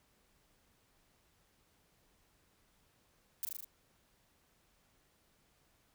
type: noise with echo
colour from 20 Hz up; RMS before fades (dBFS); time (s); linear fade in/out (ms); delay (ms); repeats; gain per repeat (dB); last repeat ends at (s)
violet; -37; 3.43-3.45; 0; 39; 5; -2; 3.645
effects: pink hiss -72 dBFS RMS until 5.94 s